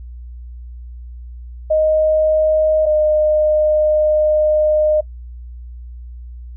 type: tone pair in turn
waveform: sine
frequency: 622.3 / 611.6 Hz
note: D#5 / D#5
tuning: 0 / -30 cents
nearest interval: unison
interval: 30 cents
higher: first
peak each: -11 dBFS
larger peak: neither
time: 1.7-2.86 / 2.86-5.01 s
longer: second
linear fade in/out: 10 ms
effects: noise-tail reverb RT60 0.1 s tail -22 dB re dry + added 60 Hz sine -30 dBFS peak until 6.56 s